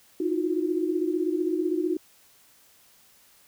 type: tone cluster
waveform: sine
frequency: 313.7 / 346.6 / 362.3 Hz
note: D#4 / F4 / F#4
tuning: +14 / -13 / -36 cents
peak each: -27 / -30 / -27 dBFS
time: 0.2-1.97 s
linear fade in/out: 5 ms
effects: white hiss -58 dBFS RMS until 3.47 s